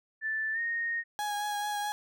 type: tone with pitch glide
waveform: sine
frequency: 1760 to 1856.1 Hz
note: A6 to A#6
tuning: 0 to -8 cents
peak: -29 dBFS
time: 0.21-1.04 s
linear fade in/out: 50 ms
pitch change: +92 cents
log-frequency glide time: 0.53-0.59 s
type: tone with vibrato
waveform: 35% pulse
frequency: 829 Hz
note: G#5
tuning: 3 cents flat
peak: -29 dBFS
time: 1.19-1.92 s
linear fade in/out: 0 ms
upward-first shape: triangle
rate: 4.6 Hz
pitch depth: 19 cents each way
effects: none